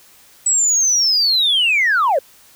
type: linear sweep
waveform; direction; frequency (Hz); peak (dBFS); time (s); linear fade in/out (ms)
sine; down; 7920 to 491; -11; 0.46-2.19; 5
effects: tanh soft clip ceiling -9 dBFS + white hiss -48 dBFS RMS until 2.55 s